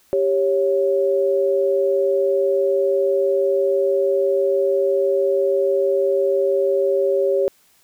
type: tone pair together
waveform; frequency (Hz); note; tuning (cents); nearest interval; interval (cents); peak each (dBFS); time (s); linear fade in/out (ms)
sine; 393.1 / 553; G4 / C#5; +5 / -4; tritone; 591; -18; 0.13-7.48; 0
effects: white hiss -57 dBFS RMS until 7.83 s